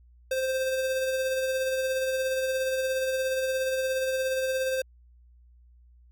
square tone with tremolo, 523.3 Hz, C5, in tune, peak -25 dBFS, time 0.31-4.82 s, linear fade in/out 5 ms, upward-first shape sine, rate 17 Hz, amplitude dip 30%, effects added 60 Hz sine -53 dBFS peak until 6.11 s

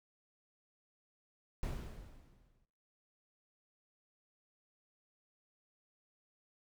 brown noise with exponential decay, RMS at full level -36 dBFS, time 1.63-2.65 s, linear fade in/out 0 ms, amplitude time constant 220 ms, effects noise-tail reverb RT60 1.0 s tail -25 dB re dry

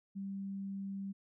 sine tone, 196 Hz, G3, in tune, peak -38 dBFS, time 0.15-1.13 s, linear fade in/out 20 ms, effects none

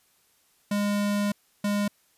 square tone pair in turn, 204.5 / 204.5 Hz, G#3 / G#3, -26 / -26 cents, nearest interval unison, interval 0 cents, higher neither, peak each -24 dBFS, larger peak neither, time 0.71-1.32 / 1.64-1.88 s, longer first, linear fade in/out 5 ms, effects white hiss -65 dBFS RMS until 2.17 s + resampled to 32000 Hz

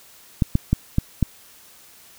clicks, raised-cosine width 5 ms, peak -4 dBFS, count 5, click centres 0.422 / 0.554 / 0.73 / 0.984 / 1.227 s, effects white hiss -49 dBFS RMS until 2.18 s

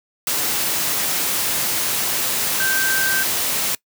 sine tone in noise, 1559 Hz, G6, 10 cents flat, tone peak -19 dBFS, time 2.6-3.23 s, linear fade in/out 2 ms, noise white, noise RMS -21 dBFS, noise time 0.27-3.75 s, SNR -1 dB, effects noise-tail reverb RT60 0.1 s tail -23 dB re dry + high-pass 100 Hz 12 dB/octave

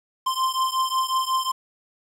square beating tone pair, 1042 / 1047.5 Hz, C6 / C6, -7 / +2 cents, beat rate 5.5 Hz, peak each -24 / -26 dBFS, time 0.26-1.52 s, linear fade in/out 10 ms, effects low-pass 12000 Hz 12 dB/octave + 8-bit

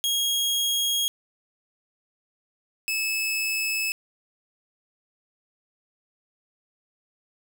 sawtooth tone pair in turn, 3279 / 2603 Hz, G#7 / E7, -23 / -22 cents, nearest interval major third, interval 399 cents, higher first, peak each -19 / -21 dBFS, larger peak first, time 0.04-1.08 / 2.88-3.92 s, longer neither, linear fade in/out 0 ms, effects none

